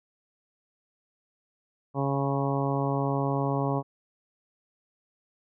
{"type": "harmonic tone with a mistuned harmonic", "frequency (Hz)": 138.59, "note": "C#3", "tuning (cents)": 0, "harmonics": [1, 2, 3, 4, 5, 6, 7, 8], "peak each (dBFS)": [-28, -31, -33, -34, -35, -36, -36, -37], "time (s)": [1.94, 3.83], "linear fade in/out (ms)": 50, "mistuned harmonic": 8, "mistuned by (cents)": -18, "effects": []}